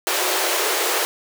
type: high-pass noise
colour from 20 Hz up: pink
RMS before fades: -21 dBFS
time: 0.07-1.05 s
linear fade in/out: 0 ms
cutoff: 340 Hz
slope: 96 dB/octave
effects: none